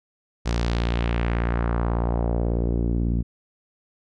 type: tone with low-pass filter sweep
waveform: sawtooth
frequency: 58.27 Hz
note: A#1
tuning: in tune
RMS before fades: -23 dBFS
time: 0.45-3.23 s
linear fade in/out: 20 ms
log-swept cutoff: 6100 to 220 Hz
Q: 1.6
effects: none